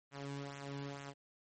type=tone with flanger; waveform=sawtooth; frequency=140.3 Hz; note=C#3; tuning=21 cents sharp; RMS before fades=-45 dBFS; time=0.11-1.14 s; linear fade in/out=50 ms; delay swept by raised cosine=0.2 to 1.6 ms; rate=2.2 Hz; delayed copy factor=-0.6; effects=MP3 32 kbps